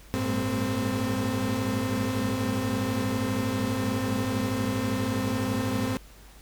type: tone cluster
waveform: 35% pulse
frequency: 98.9 / 111.2 / 201.5 / 226.6 / 259.7 Hz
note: G2 / A2 / G3 / A#3 / C4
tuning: +16 / +19 / +48 / -49 / -13 cents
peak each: -31 / -31 / -34 / -33 / -27 dBFS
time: 0.14-5.97 s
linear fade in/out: 0 ms
effects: added 50 Hz sine -49 dBFS peak until 6.41 s + pink hiss -53 dBFS RMS until 6.41 s